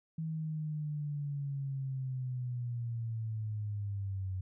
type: linear sweep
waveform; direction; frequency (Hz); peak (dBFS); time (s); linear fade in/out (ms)
sine; down; 161.4 to 92.5; -34; 0.18-4.41; 5
effects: none